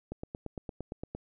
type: click train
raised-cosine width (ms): 2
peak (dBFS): -24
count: 10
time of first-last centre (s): 0.12-1.15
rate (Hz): 8.74
effects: none